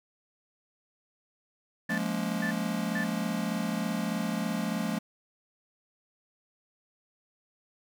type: tone bursts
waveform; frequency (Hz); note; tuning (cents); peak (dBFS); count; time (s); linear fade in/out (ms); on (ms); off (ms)
sine; 1758; A6; -2; -31; 3; 1.89-3.04; 5; 90; 440
type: chord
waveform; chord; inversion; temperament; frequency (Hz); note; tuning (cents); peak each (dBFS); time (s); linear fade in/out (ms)
square; Bb minor seventh; second; just; 174.81 / 209.8 / 233.1 / 279.7; F3 / Ab3 / Bb3 / Db4; +2 / +18 / 0 / +16; -35 / -33 / -36 / -39; 1.89-4.99; 10
effects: none